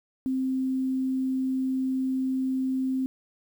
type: tone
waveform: sine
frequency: 261.6 Hz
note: C4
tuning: in tune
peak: -24 dBFS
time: 0.26-3.06 s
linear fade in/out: 0 ms
effects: 9-bit